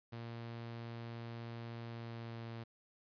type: tone with pitch glide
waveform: sawtooth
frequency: 116.54 to 115.2 Hz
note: A#2 to A#2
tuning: 0 to -20 cents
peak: -40 dBFS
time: 0.12-2.64 s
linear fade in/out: 10 ms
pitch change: -20 cents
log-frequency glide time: 1.84-2.49 s
effects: resampled to 11025 Hz + 12-bit